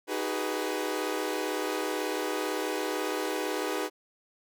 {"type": "chord", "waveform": "sawtooth", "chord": "G# minor seventh", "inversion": "second", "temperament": "equal with one note detuned", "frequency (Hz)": [311.1, 377.3, 415.3, 493.9], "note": ["D#4", "F#4", "G#4", "B4"], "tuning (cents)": [0, 34, 0, 0], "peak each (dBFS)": -31, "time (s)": [0.07, 3.9], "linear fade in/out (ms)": 50, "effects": []}